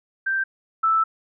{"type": "tone pair in turn", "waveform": "sine", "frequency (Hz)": [1568, 1318.5], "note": ["G6", "E6"], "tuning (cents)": [0, 0], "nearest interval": "minor third", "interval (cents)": 300, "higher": "first", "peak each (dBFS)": [-20, -16], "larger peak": "second", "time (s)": [[0.26, 0.44], [0.83, 1.04]], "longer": "second", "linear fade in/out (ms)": 10, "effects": []}